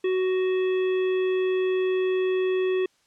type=harmonic tone; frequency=372.3 Hz; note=F#4; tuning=11 cents sharp; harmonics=1 / 3 / 5 / 7 / 9; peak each=-21 / -41 / -39 / -39 / -44 dBFS; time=0.04-2.86 s; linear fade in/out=5 ms; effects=white hiss -65 dBFS RMS until 3.06 s + low-pass 7000 Hz 12 dB/octave